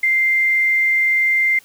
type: tone with quantisation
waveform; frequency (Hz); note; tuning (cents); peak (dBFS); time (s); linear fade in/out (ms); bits
sine; 2093; C7; 0; -13; 0.03-1.59; 5; 7
effects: white hiss -50 dBFS RMS until 1.64 s